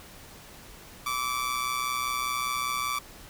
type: tone with amplitude modulation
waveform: sawtooth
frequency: 1158 Hz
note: D6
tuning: 25 cents flat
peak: -21 dBFS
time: 1.06-2.99 s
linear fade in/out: 5 ms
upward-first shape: sine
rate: 125 Hz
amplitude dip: 65%
effects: pink hiss -48 dBFS RMS until 3.29 s